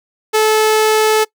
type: tone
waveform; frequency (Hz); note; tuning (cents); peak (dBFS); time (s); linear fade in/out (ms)
sawtooth; 433.8; A4; -25; -6; 0.33-1.25; 20
effects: noise-tail reverb RT60 0.1 s tail -22 dB re dry